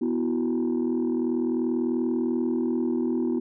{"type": "chord", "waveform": "sine", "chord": "B suspended fourth", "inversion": "none", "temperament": "equal", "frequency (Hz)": [246.9, 329.6, 370], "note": ["B3", "E4", "F#4"], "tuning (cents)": [0, 0, 0], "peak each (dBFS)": [-24, -26, -28], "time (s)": [0.01, 3.4], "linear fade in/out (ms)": 10, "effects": ["tanh soft clip ceiling -18 dBFS"]}